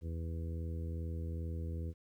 harmonic tone, 82.41 Hz, E2, in tune, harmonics 1 / 2 / 3 / 4 / 5 / 6, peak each -37 / -46 / -51 / -51 / -54 / -53 dBFS, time 0.01-1.94 s, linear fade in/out 50 ms, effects 12-bit

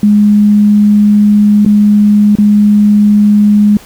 sine tone with dropouts, 207.7 Hz, G#3, in tune, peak -3 dBFS, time 0.03-3.77 s, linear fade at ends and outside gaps 2 ms, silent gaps 1.65-1.661 / 2.354-2.385 s, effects pink hiss -36 dBFS RMS until 3.85 s

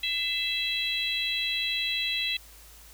harmonic tone with a mistuned harmonic, 659.3 Hz, E5, in tune, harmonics 3 / 4 / 5 / 6, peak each -37 / -31 / -31 / -31 dBFS, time 0.03-2.37 s, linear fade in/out 5 ms, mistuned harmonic 3, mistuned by +39 cents, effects added 54 Hz sine -52 dBFS peak until 2.93 s + white hiss -52 dBFS RMS until 2.93 s

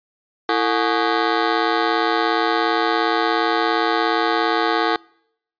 15% pulse ring-modulated tone, 392 Hz, G4, in tune, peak -7 dBFS, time 0.49-4.96 s, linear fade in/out 0 ms, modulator 58.6 Hz, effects noise-tail reverb RT60 0.7 s tail -25 dB re dry + resampled to 11025 Hz

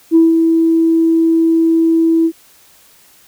sine tone with ADSR envelope, 327.9 Hz, E4, 9 cents flat, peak -3 dBFS, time 0.11-2.32 s, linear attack 45 ms, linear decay 170 ms, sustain -5 dB, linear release 63 ms, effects tanh soft clip ceiling 0 dBFS + white hiss -47 dBFS RMS until 3.27 s

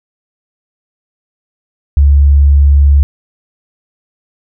sine tone, 70.9 Hz, C#2, 40 cents sharp, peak -3 dBFS, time 1.97-3.03 s, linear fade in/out 0 ms, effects none

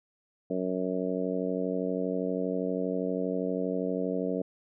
harmonic tone, 92.5 Hz, F#2, in tune, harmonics 2 / 3 / 4 / 5 / 6 / 7, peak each -34 / -33 / -38 / -33 / -36 / -38 dBFS, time 0.5-4.42 s, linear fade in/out 5 ms, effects none

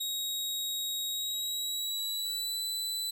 sawtooth tone with pitch glide, 3790 to 3990 Hz, A#7 to B7, +28 to +17 cents, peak -29 dBFS, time 0-3.11 s, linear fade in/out 10 ms, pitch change +89 cents, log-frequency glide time 1.1-2.62 s, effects none

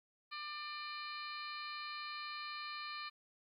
harmonic tone with a mistuned harmonic, 596 Hz, D5, 25 cents sharp, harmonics 2 / 3 / 4 / 5 / 6 / 7 / 8, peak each -46 / -51 / -49 / -55 / -57 / -49 / -58 dBFS, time 0.31-3.1 s, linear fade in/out 20 ms, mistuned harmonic 6, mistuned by +60 cents, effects 13-bit

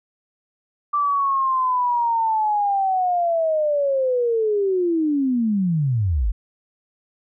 sine linear sweep, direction down, 1174.7 to 41.95 Hz, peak -17 dBFS, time 0.93-6.32 s, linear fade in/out 10 ms, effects none

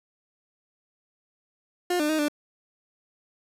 30% pulse tone with pitch steps, 356.2 / 300.3 / 312.4 / 295.1 Hz, F4 / D4 / D#4 / D4, +34 / +39 / +7 / +8 cents, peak -20 dBFS, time 1.9-2.284 s, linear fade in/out 5 ms, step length 96 ms, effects resampled to 32000 Hz + 9-bit

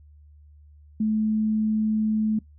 sine tone, 216.5 Hz, A3, 28 cents flat, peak -20 dBFS, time 1-2.39 s, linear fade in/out 5 ms, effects noise-tail reverb RT60 0.1 s tail -19 dB re dry + added 74 Hz sine -48 dBFS peak until 2.58 s

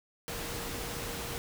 sine tone in noise, 469.6 Hz, A#4, 13 cents sharp, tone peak -45 dBFS, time 0.28-1.38 s, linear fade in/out 0 ms, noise pink, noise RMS -38 dBFS, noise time 0.28-1.38 s, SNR -10 dB, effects none

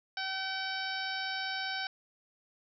harmonic tone, 765 Hz, G5, 42 cents flat, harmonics 1 / 2 / 3 / 4 / 5 / 6 / 7, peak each -40 / -37 / -43 / -43 / -43 / -43 / -43 dBFS, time 0.17-1.87 s, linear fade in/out 2 ms, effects none

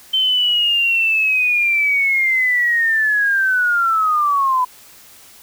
sine linear sweep, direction down, 3099 to 992 Hz, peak -13 dBFS, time 0.13-4.65 s, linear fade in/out 10 ms, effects white hiss -44 dBFS RMS until 5.42 s

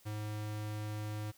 square tone, 106.1 Hz, G#2, 38 cents sharp, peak -38 dBFS, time 0.05-1.32 s, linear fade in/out 20 ms, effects white hiss -64 dBFS RMS until 1.37 s

